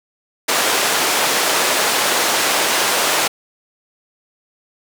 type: band-pass noise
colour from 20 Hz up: pink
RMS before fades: -17 dBFS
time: 0.48-3.28 s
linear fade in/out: 10 ms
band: 500 to 12000 Hz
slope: 12 dB/octave
effects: none